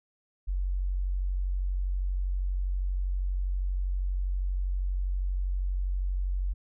sine tone, 46.25 Hz, F#1, in tune, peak -26 dBFS, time 0.47-6.54 s, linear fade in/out 20 ms, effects none

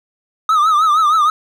triangle tone with vibrato, 1244.5 Hz, D#6, in tune, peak -8 dBFS, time 0.49-1.3 s, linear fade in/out 2 ms, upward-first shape triangle, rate 6.4 Hz, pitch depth 120 cents each way, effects none

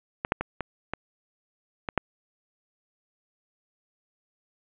clicks, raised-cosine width 0.5 ms, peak -12 / -6 / -13 / -14 / -14 / -14 / -6 dBFS, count 7, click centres 0.249 / 0.321 / 0.41 / 0.607 / 0.936 / 1.888 / 1.977 s, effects resampled to 8000 Hz + 7-bit

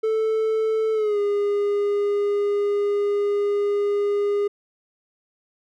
triangle tone with pitch glide, 440 to 408.2 Hz, A4 to G#4, 0 to -30 cents, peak -17 dBFS, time 0.03-4.48 s, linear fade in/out 10 ms, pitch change -130 cents, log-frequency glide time 0.93-1.19 s, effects none

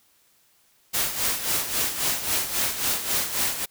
white noise with tremolo, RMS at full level -23 dBFS, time 0.93-3.66 s, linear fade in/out 20 ms, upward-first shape sine, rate 3.7 Hz, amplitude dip 65%, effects white hiss -62 dBFS RMS until 3.7 s

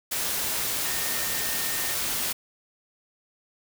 sine tone in noise, 1829 Hz, A#6, 33 cents flat, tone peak -37 dBFS, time 0.85-1.95 s, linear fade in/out 10 ms, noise white, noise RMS -28 dBFS, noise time 0.11-2.33 s, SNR -12 dB, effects none

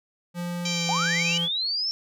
square tone with pitch glide, 174.61 to 169.84 Hz, F3 to F3, 0 to -48 cents, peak -29 dBFS, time 0.34-1.49 s, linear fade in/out 50 ms, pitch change -48 cents, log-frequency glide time 0.69-0.82 s
harmonic tone, 784 Hz, G5, in tune, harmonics 3 / 4 / 5 / 6 / 7 / 8 / 9, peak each -32 / -33 / -34 / -35 / -35 / -36 / -37 dBFS, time 0.65-1.38 s, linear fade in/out 5 ms
sine linear sweep, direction up, 739 to 5460 Hz, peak -24 dBFS, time 0.89-1.91 s, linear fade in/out 0 ms
effects none

